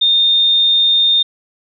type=tone; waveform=sine; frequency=3645 Hz; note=A#7; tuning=40 cents flat; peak=-9 dBFS; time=0.01-1.23 s; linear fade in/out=10 ms; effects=none